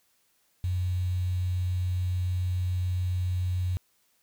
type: tone with quantisation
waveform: sine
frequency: 90.7 Hz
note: F#2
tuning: 34 cents flat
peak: -25 dBFS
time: 0.64-3.77 s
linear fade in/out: 0 ms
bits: 8
effects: white hiss -69 dBFS RMS until 4.22 s